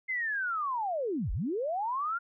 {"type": "linear two-way sweep", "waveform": "sine", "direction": "down then up", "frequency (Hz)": [2100, 31.16, 1429], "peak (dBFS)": -29, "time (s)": [0.08, 2.19], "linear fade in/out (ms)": 20, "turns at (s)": 1.32, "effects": []}